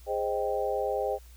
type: chord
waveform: sine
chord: Ab major seventh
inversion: none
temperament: equal with one note detuned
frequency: 413.6 / 523.3 / 622.3 / 784 Hz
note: Ab4 / C5 / Eb5 / G5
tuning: -7 / 0 / 0 / 0 cents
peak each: -32 / -31 / -33 / -33 dBFS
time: 0.06-1.19 s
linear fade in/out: 50 ms
effects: added 60 Hz sine -48 dBFS peak until 1.36 s + white hiss -59 dBFS RMS until 1.36 s